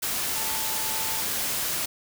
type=tone in noise; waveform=sine; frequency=880 Hz; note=A5; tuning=in tune; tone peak=-37 dBFS; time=0.35-1.21 s; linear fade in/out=10 ms; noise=white; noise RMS=-28 dBFS; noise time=0.02-1.86 s; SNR=-12 dB; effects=none